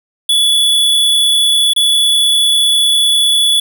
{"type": "tone with dropouts", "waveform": "square", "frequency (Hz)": 3427, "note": "A7", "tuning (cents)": -46, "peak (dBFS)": -9, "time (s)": [0.29, 3.6], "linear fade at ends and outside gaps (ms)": 5, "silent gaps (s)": [1.735, 1.762], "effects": []}